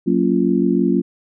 sine chord, Gb major seventh, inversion none, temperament just, 185 / 231.2 / 277.5 / 346.9 Hz, Gb3 / Bb3 / Db4 / F4, 0 / -14 / +2 / -12 cents, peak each -19 dBFS, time 0.06-1.02 s, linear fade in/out 20 ms, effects none

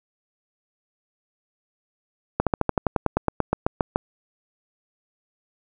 slowing click train, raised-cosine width 1 ms, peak -5 dBFS, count 16, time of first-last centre 2.4-3.959 s, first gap 67 ms, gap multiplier 1.06, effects none

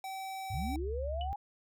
square tone, 768 Hz, G5, 36 cents flat, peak -39 dBFS, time 0.04-0.76 s, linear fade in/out 2 ms
sine linear sweep, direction up, 82.41 to 830.6 Hz, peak -36 dBFS, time 0.5-1.36 s, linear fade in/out 5 ms
sine tone with vibrato, 69.7 Hz, C#2, 10 cents sharp, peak -35 dBFS, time 0.54-1.33 s, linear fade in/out 0 ms, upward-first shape square, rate 3.2 Hz, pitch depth 15 cents each way
sine tone with exponential decay, 2960 Hz, F#7, in tune, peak -37 dBFS, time 1.21-1.29 s, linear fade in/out 1 ms, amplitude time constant 16 ms
effects none

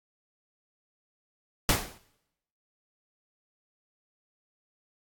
pink noise with exponential decay, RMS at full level -20 dBFS, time 1.69-1.98 s, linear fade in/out 1 ms, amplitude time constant 63 ms, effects noise-tail reverb RT60 0.8 s tail -19 dB re dry + AAC 64 kbps

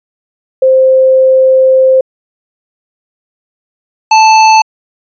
sine / square tone pair in turn, 523.3 / 878.1 Hz, C5 / A5, 0 / -4 cents, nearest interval major sixth, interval 896 cents, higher second, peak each -3 dBFS, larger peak neither, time 0.62-2.01 / 4.11-4.62 s, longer first, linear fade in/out 5 ms, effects resampled to 16000 Hz

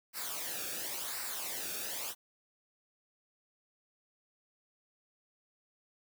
white noise with flanger, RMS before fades -39 dBFS, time 0.13-2.15 s, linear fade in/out 50 ms, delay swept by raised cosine 0.3 to 1 ms, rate 0.93 Hz, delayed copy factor -0.65, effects none

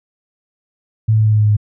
sine tone with pitch steps, 110 / 109.24 / 108.49 / 107.74 / 106.99 / 106.25 / 105.52 / 104.79 Hz, A2 / A2 / A2 / A2 / A2 / G#2 / G#2 / G#2, 0 / -12 / -24 / -36 / -48 / +40 / +28 / +16 cents, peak -9 dBFS, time 1.08-1.568 s, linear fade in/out 10 ms, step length 61 ms, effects none

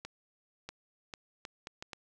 accelerating click train, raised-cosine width 0.2 ms, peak -24 dBFS, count 7, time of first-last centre 0.05-1.932 s, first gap 640 ms, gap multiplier 0.7, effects none

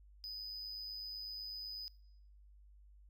triangle tone with amplitude modulation, 4994 Hz, D#8, 6 cents sharp, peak -40 dBFS, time 0.24-1.88 s, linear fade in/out 0 ms, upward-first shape sine, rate 108 Hz, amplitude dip 40%, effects noise-tail reverb RT60 1.0 s tail -24 dB re dry + added 50 Hz sine -58 dBFS peak until 3.09 s

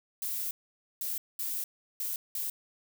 violet noise bursts at uneven times, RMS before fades -34 dBFS, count 5, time 0.22-0.51 / 1.01-1.18 / 1.39-1.64 / 2-2.16 / 2.35-2.5 s, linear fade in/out 2 ms, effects none

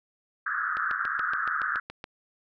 pink band-pass noise, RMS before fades -29 dBFS, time 0.46-1.8 s, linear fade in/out 5 ms, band 1200 to 1700 Hz, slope 96 dB/octave
click train, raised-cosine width 0.3 ms, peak -21 dBFS, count 10, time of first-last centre 0.77-2.041 s, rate 7.08 Hz
effects none

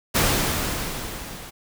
pink noise with level ramp, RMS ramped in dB -18 to -39 dBFS, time 0.14-1.51 s, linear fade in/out 20 ms, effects none

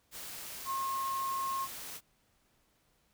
sine tone in noise, 1075 Hz, C6, 47 cents sharp, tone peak -32 dBFS, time 0.65-1.68 s, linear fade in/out 50 ms, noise white, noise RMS -44 dBFS, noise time 0.11-2.01 s, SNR +9 dB, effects pink hiss -72 dBFS RMS until 3.13 s

